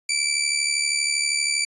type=tone with amplitude modulation; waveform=15% pulse; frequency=2328 Hz; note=D7; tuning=16 cents flat; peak=-11 dBFS; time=0.09-1.65 s; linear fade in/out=5 ms; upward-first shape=sine; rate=72.6 Hz; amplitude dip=60%; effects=resampled to 24000 Hz